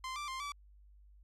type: tone with pitch steps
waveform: sawtooth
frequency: 1041 / 1175 / 1051 / 1153 Hz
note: C6 / D6 / C6 / D6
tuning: -9 / +1 / +7 / -32 cents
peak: -35 dBFS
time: 0.04-0.52 s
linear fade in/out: 2 ms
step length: 120 ms
effects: added 50 Hz sine -57 dBFS peak until 1.23 s + low-pass 8000 Hz 12 dB/octave